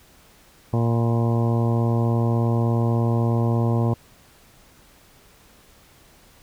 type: harmonic tone with a mistuned harmonic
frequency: 116.54 Hz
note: A#2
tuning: in tune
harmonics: 1 / 2 / 3 / 4 / 5 / 6 / 7 / 8 / 9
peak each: -19 / -25 / -29 / -31 / -33 / -35 / -36 / -37 / -38 dBFS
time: 0.73-3.94 s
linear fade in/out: 5 ms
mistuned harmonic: 8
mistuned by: +50 cents
effects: pink hiss -53 dBFS RMS until 6.42 s